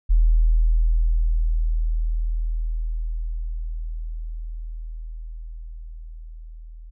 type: tone with level ramp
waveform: sine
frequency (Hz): 40.22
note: E1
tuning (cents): -42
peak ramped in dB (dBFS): -12 to -37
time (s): 0.09-6.91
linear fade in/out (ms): 20
effects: none